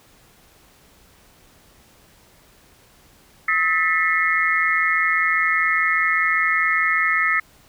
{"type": "tone cluster", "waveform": "sine", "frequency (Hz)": [1287, 1777, 1982, 2147], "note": ["E6", "A6", "B6", "C7"], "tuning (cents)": [-42, 17, 6, 44], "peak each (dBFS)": -22, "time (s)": [3.48, 7.4], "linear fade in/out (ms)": 5, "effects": ["pink hiss -53 dBFS RMS until 7.68 s"]}